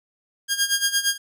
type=tone with tremolo; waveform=10% pulse; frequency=1620 Hz; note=G#6; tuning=43 cents flat; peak=-8 dBFS; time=0.48-1.18 s; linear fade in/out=50 ms; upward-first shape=sine; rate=8.7 Hz; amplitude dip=80%; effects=none